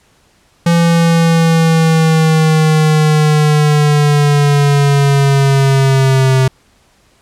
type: linear sweep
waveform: square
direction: down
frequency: 170 to 130.81 Hz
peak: -8 dBFS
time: 0.66-6.48 s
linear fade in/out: 5 ms
effects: pink hiss -52 dBFS RMS until 7.21 s + low-pass 10000 Hz 12 dB/octave